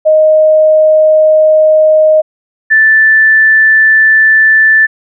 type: tone pair in turn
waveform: sine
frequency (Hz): 622.3 / 1760.1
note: D#5 / A6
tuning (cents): 0 / 0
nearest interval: octave + tritone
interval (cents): 1800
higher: second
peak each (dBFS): -3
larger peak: neither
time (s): 0.05-2.22 / 2.7-4.87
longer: neither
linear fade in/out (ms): 20
effects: none